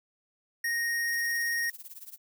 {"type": "tone", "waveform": "square", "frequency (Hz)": 1864.7, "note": "A#6", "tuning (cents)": 0, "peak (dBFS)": -28, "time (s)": [0.64, 1.7], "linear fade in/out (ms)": 5}
{"type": "noise with tremolo", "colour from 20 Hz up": "violet", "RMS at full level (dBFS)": -42, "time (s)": [1.07, 2.18], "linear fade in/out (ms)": 20, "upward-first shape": "triangle", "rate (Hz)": 18, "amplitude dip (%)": 95}
{"effects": []}